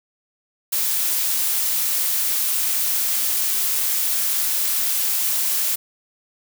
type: noise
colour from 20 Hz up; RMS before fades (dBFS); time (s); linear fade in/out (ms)
blue; -21; 0.72-5.76; 10
effects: none